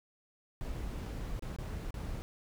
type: noise with dropouts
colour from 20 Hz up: brown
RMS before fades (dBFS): -39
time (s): 0.61-2.22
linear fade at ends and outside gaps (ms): 0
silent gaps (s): 1.057-1.061 / 1.394-1.423 / 1.563-1.586 / 1.907-1.942
effects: none